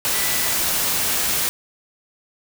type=tone in noise; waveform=sine; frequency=1975.5 Hz; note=B6; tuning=in tune; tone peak=-32 dBFS; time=0.14-0.53 s; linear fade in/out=0 ms; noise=white; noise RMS=-21 dBFS; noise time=0.05-1.49 s; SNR=-14 dB; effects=none